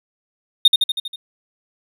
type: tone with echo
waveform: triangle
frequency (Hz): 3677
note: A#7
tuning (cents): -24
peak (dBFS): -3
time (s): 0.65-0.68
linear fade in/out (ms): 5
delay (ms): 80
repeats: 6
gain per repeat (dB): -4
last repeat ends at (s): 1.16
effects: tanh soft clip ceiling 0 dBFS